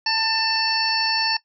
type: harmonic tone with a mistuned harmonic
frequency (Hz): 894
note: A5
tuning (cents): +27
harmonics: 1 / 2 / 3 / 5 / 6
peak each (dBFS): -25 / -27 / -28 / -22 / -25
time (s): 0.06-1.37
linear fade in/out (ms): 5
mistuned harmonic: 3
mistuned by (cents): -18
effects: noise-tail reverb RT60 0.1 s tail -19 dB re dry